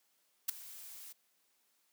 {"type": "noise with ADSR envelope", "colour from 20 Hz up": "blue", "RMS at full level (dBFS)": -29, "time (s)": [0.48, 1.13], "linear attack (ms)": 13, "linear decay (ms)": 5, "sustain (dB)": -21, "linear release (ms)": 12, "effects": ["white hiss -75 dBFS RMS until 1.92 s", "high-pass 200 Hz 12 dB/octave"]}